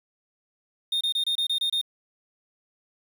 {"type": "tone bursts", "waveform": "triangle", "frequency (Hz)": 3667, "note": "A#7", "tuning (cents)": -29, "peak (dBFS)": -21, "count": 8, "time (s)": [0.92, 1.814], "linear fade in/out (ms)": 5, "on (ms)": 89, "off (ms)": 26, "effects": ["8-bit"]}